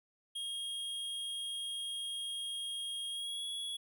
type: tone with pitch glide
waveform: square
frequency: 3256 to 3359 Hz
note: G#7 to G#7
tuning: -35 to +19 cents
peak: -38 dBFS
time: 0.35-3.77 s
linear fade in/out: 10 ms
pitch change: +54 cents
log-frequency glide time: 3.11-3.45 s
effects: none